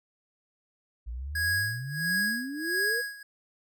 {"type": "exponential sweep", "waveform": "sine", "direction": "up", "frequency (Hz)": [55.2, 493.9], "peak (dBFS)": -33, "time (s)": [1.06, 3.02], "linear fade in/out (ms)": 20}
{"type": "tone with tremolo", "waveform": "square", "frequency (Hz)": 1655, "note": "G#6", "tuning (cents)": -6, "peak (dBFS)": -25, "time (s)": [1.35, 3.23], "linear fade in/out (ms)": 5, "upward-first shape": "sine", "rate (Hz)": 1.5, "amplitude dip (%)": 90}
{"effects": []}